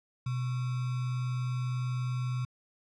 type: tone with sample-and-hold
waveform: sine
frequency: 125.8 Hz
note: B2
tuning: 32 cents sharp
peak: -29 dBFS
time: 0.26-2.45 s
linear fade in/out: 5 ms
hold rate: 1225 Hz
effects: low-pass 6000 Hz 12 dB/octave